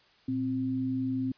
sine tone pair together, 116.54 / 261.6 Hz, A#2 / C4, 0 / 0 cents, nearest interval octave + major second, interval 1400 cents, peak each -36 / -28 dBFS, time 0.28-1.32 s, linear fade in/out 5 ms, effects white hiss -62 dBFS RMS until 1.37 s + resampled to 11025 Hz

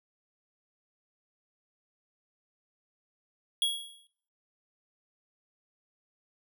square tone with exponential decay, 3322 Hz, G#7, in tune, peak -23 dBFS, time 3.62-4.07 s, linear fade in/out 1 ms, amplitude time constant 96 ms, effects noise-tail reverb RT60 0.6 s tail -17 dB re dry

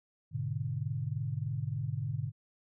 sine chord, G# diminished, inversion none, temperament equal, 103.83 / 123.47 / 146.83 Hz, G#2 / B2 / D3, 0 / 0 / 0 cents, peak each -37 / -36 / -36 dBFS, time 0.31-2.32 s, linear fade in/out 50 ms, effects none

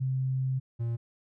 sine / triangle tone pair in turn, 131.2 / 116.89 Hz, C3 / A#2, +5 / +5 cents, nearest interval major second, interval 200 cents, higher first, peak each -26 dBFS, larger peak neither, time 0-0.6 / 0.79-0.97 s, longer first, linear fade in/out 20 ms, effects none

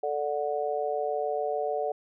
sine chord, D major, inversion second, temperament just, 440.5 / 587.3 / 734.2 Hz, A4 / D5 / F#5, +2 / 0 / -14 cents, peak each -31 dBFS, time 0.03-1.92 s, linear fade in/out 5 ms, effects none

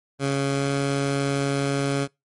15% pulse tone with pitch glide, 138.59 to 139.39 Hz, C#3 to C#3, 0 to +10 cents, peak -15 dBFS, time 0.19-2.08 s, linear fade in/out 50 ms, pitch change +10 cents, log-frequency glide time 0.58-0.67 s, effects noise-tail reverb RT60 0.2 s tail -23 dB re dry + MP3 48 kbps

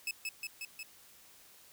sawtooth tone with echo, 2597 Hz, E7, 26 cents flat, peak -30 dBFS, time 0.07-0.11 s, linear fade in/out 2 ms, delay 180 ms, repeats 4, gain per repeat -2 dB, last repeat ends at 0.83 s, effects white hiss -59 dBFS RMS until 1.72 s

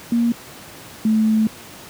sine tone pair in turn, 234.9 / 218.6 Hz, A#3 / A3, +13 / -11 cents, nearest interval minor second, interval 124 cents, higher first, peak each -14 / -13 dBFS, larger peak second, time 0.12-0.32 / 1.05-1.47 s, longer second, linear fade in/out 2 ms, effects pink hiss -39 dBFS RMS until 1.89 s + high-pass 100 Hz 12 dB/octave

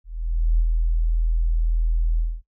sine tone with ADSR envelope, 40.89 Hz, E1, 13 cents flat, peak -14 dBFS, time 0.04-2.42 s, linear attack 550 ms, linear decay 53 ms, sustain -3 dB, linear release 230 ms, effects noise-tail reverb RT60 0.1 s tail -18 dB re dry

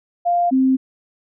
sine tone pair in turn, 698.5 / 262.3 Hz, F5 / C4, 0 / +4 cents, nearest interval octave + perfect fourth, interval 1696 cents, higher first, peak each -14 / -12 dBFS, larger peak second, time 0.25-0.51 / 0.51-0.77 s, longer neither, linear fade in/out 20 ms, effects none

